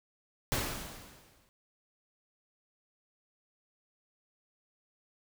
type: noise with exponential decay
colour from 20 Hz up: pink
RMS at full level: -30 dBFS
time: 0.52-1.49 s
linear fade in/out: 0 ms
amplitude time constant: 210 ms
effects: none